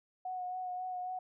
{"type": "tone with vibrato", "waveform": "sine", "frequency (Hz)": 733, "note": "F#5", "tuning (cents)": -16, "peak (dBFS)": -36, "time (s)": [0.25, 1.19], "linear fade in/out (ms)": 5, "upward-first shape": "sine", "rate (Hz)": 3.7, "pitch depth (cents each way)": 21, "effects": []}